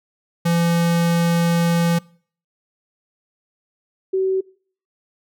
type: tone pair in turn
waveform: square / sine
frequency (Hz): 169.7 / 380.1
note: F3 / F#4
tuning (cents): -49 / +47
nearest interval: octave + major second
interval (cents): 1396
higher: second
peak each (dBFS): -16 / -16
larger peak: neither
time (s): 0.45-1.99 / 4.13-4.41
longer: first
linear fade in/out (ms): 10
effects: noise-tail reverb RT60 0.5 s tail -24 dB re dry